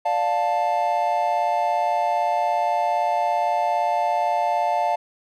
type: chord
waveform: triangle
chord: D minor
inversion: none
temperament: just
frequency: 587.3 / 704.8 / 881 Hz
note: D5 / F5 / A5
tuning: 0 / +16 / +2 cents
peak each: -25 / -20 / -21 dBFS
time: 0.05-4.96 s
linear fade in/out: 10 ms
effects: none